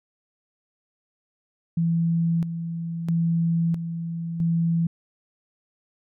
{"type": "tone with tremolo", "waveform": "sine", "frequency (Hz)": 167, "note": "E3", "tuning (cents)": 23, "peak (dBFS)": -19, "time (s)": [1.77, 4.87], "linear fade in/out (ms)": 5, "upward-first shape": "square", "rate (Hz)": 0.76, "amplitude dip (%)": 60, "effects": []}